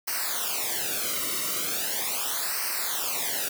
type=noise with flanger; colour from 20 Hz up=white; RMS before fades=-29 dBFS; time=0.07-3.49 s; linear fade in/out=10 ms; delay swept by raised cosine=0.28 to 1.21 ms; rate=0.39 Hz; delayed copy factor=-1; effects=none